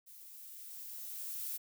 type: noise with level ramp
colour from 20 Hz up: violet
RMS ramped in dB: -55 to -39 dBFS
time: 0.06-1.58 s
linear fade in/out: 20 ms
effects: none